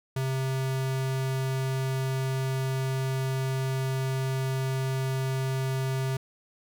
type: tone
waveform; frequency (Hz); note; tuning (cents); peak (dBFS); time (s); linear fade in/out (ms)
square; 132.4; C3; +21; -27; 0.16-6.17; 5
effects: none